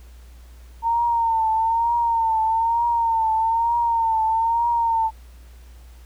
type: tone with vibrato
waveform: sine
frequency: 913 Hz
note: A#5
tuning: 36 cents flat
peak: -17 dBFS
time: 0.82-5.11 s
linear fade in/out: 50 ms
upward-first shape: triangle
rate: 1.1 Hz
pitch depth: 66 cents each way
effects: added 60 Hz sine -41 dBFS peak until 6.05 s + pink hiss -55 dBFS RMS until 6.05 s